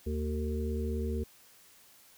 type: harmonic tone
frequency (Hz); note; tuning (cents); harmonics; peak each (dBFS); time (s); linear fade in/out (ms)
75.9; D#2; -42; 1 / 3 / 5 / 6; -32 / -37 / -39 / -40; 0.06-1.24; 10
effects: white hiss -59 dBFS RMS until 2.17 s